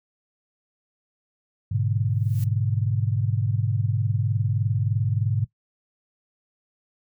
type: chord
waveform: sine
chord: G# diminished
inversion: none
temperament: equal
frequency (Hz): 103.83 / 123.47 / 146.83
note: G#2 / B2 / D3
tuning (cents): 0 / 0 / 0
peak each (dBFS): -23 / -26 / -29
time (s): 1.71-5.45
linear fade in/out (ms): 10
type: noise with exponential growth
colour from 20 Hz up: blue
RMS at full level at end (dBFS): -40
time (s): 2.08-2.44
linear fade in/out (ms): 1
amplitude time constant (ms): 78
effects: noise-tail reverb RT60 0.1 s tail -17 dB re dry

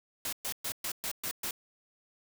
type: noise bursts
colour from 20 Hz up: white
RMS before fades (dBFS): -35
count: 7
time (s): 0.25-1.509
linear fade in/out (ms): 2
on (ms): 77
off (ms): 120
effects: none

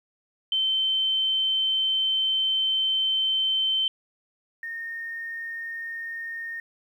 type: tone pair in turn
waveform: sine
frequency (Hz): 3091 / 1837.9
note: G7 / A#6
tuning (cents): -25 / -25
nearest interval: major sixth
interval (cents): 900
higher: first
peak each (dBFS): -21 / -31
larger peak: first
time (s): 0.52-3.88 / 4.63-6.6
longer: first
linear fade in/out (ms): 2
effects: 10-bit

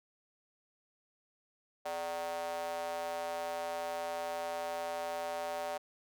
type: tone with high-pass filter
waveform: square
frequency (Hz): 84.3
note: E2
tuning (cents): +39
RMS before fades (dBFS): -38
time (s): 1.85-5.78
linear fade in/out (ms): 10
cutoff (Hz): 660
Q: 6
effects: none

